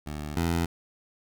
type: tone pair in turn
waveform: 15% pulse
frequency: 74.9 / 84.36 Hz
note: D2 / E2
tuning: +35 / +41 cents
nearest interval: major second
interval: 206 cents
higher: second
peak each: -27 / -18 dBFS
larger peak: second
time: 0.06-0.36 / 0.36-0.66 s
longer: neither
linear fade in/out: 10 ms
effects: none